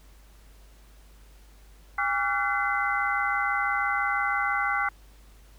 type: tone cluster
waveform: sine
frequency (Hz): 809 / 1148 / 1383 / 1509 / 2039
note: G#5 / D6 / F6 / F#6 / C7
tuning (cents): -46 / -40 / -17 / +34 / -45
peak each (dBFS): -30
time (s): 1.98-4.89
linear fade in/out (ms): 5
effects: added 50 Hz sine -50 dBFS peak until 5.58 s + pink hiss -59 dBFS RMS until 5.58 s